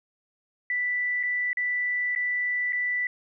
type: tone with dropouts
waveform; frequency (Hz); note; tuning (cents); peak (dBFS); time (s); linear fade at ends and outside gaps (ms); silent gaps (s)
sine; 1975.5; B6; 0; -24; 0.7-3.07; 2; 1.23-1.234 / 1.531-1.571 / 2.151-2.16 / 2.724-2.73
effects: none